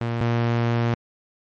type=tone pair in turn; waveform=sawtooth; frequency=117.1 / 117.62 Hz; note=A#2 / A#2; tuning=+8 / +16 cents; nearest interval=unison; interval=8 cents; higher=second; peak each=-19 / -15 dBFS; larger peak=second; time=0.01-0.21 / 0.21-0.94 s; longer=second; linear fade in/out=0 ms; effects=low-pass 3000 Hz 12 dB/octave + MP3 48 kbps